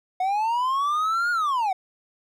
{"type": "linear two-way sweep", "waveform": "triangle", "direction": "up then down", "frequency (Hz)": [726, 1446, 726], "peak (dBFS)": -19, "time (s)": [0.2, 1.73], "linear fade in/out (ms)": 5, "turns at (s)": 1.31, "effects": []}